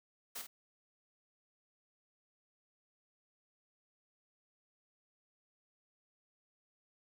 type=noise with echo; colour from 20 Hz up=white; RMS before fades=-43 dBFS; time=0.35-0.42 s; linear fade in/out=10 ms; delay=50 ms; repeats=1; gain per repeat=-7 dB; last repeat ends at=0.47 s; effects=high-pass 200 Hz 12 dB/octave